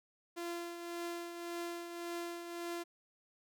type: tone with tremolo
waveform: sawtooth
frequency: 343.3 Hz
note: F4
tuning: 30 cents flat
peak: -34 dBFS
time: 0.36-2.84 s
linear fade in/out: 20 ms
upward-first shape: triangle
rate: 1.8 Hz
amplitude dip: 55%
effects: none